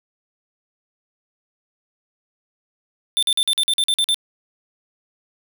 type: tone bursts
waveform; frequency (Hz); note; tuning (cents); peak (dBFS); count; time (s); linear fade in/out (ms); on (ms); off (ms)
square; 3557; A7; +18; -16; 10; 3.17-4.144; 0; 56; 46
effects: none